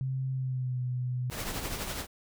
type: tone with pitch glide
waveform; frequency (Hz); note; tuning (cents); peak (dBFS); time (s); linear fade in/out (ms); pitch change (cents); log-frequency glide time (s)
sine; 131.9 to 125.22; C3 to B2; +14 to +24; -29; 0.01-1.3; 0; -90; 0.31-0.81
type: noise with tremolo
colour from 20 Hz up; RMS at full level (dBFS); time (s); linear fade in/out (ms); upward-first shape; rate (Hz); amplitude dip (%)
pink; -33; 1.3-2.07; 50; triangle; 12; 55
effects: none